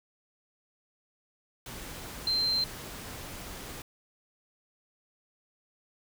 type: tone in noise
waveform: sine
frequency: 4132 Hz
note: C8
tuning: 22 cents flat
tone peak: -25 dBFS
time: 2.27-2.64 s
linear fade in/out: 2 ms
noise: pink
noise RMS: -42 dBFS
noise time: 1.66-3.82 s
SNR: +14 dB
effects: none